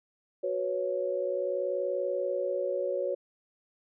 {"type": "chord", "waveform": "sine", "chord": "F# suspended fourth", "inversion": "none", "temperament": "equal", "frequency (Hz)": [370, 493.9, 554.4], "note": ["F#4", "B4", "C#5"], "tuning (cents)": [0, 0, 0], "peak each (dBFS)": [-34, -34, -30], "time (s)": [0.43, 3.15], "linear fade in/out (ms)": 10, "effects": []}